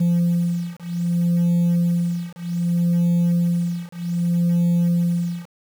sine beating tone pair, 172.4 / 173.04 Hz, F3 / F3, -22 / -16 cents, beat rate 0.64 Hz, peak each -18 dBFS, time 0-5.48 s, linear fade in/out 10 ms, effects tanh soft clip ceiling -14 dBFS + 7-bit

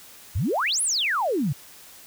sine exponential two-way sweep, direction up then down, 73.42 to 11175 to 123.2 Hz, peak -21 dBFS, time 0.35-1.53 s, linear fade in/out 10 ms, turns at 0.82 s, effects white hiss -47 dBFS RMS until 2.06 s

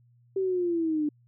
sine linear sweep, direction down, 388.4 to 293.7 Hz, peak -24 dBFS, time 0.36-1.09 s, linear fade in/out 5 ms, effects added 120 Hz sine -58 dBFS peak until 1.27 s

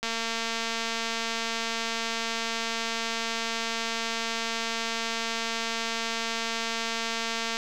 click train, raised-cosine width 0.2 ms, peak -13 dBFS, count 1720, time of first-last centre 0.03-7.569 s, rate 228 Hz, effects none

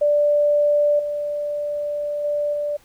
sine tone with level steps, 587.3 Hz, D5, in tune, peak -14 / -22 / -19 / -21 dBFS, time 0.01-2.77 s, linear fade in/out 10 ms, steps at 0.99 / 2.24 / 2.53 s, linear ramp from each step 5 ms, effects pink hiss -55 dBFS RMS until 2.84 s

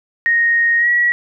sine tone with pitch glide, 1864.7 to 1923.8 Hz, A#6 to B6, 0 to -46 cents, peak -11 dBFS, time 0.26-1.12 s, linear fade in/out 0 ms, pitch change +54 cents, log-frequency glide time 0.78-0.89 s, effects none

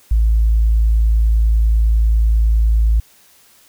sine tone, 55 Hz, A1, in tune, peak -9 dBFS, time 0.11-3 s, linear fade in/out 5 ms, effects tanh soft clip ceiling -6 dBFS + white hiss -50 dBFS RMS until 3.68 s

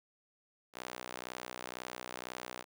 sawtooth tone with high-pass filter, 62 Hz, B1, 7 cents sharp, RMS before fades -45 dBFS, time 0.73-2.65 s, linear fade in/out 50 ms, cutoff 540 Hz, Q 0.63, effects none

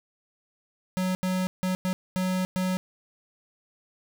square tone bursts at uneven times, 185 Hz, F#3, in tune, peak -25 dBFS, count 6, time 0.97-1.15 / 1.23-1.47 / 1.63-1.75 / 1.85-1.93 / 2.16-2.45 / 2.56-2.77 s, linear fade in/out 0 ms, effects none

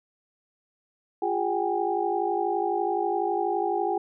sine tone cluster, 350.7 / 407.7 / 764 / 816 Hz, F4 / G#4 / G5 / G#5, +7 / -32 / -45 / -31 cents, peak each -29 dBFS, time 1.22-3.98 s, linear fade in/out 5 ms, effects none

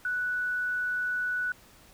sine tone, 1480 Hz, F#6, in tune, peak -27 dBFS, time 0.05-1.52 s, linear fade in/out 2 ms, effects pink hiss -56 dBFS RMS until 1.93 s

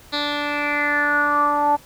10% pulse tone with low-pass filter sweep, 292.2 Hz, D4, 9 cents flat, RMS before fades -20 dBFS, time 0.12-1.77 s, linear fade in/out 20 ms, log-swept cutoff 4000 to 840 Hz, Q 6.6, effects pink hiss -47 dBFS RMS until 1.85 s

